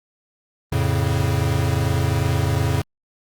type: chord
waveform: square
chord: F augmented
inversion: none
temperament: equal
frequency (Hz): 87.31 / 110 / 138.59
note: F2 / A2 / C#3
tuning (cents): 0 / 0 / 0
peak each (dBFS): -23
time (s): 0.72-2.82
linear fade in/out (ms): 5
effects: Opus 32 kbps